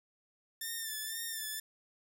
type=tone with vibrato; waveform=5% pulse; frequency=1784 Hz; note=A6; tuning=23 cents sharp; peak=-27 dBFS; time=0.61-1.6 s; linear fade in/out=5 ms; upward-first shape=sine; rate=2 Hz; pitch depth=53 cents each way; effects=none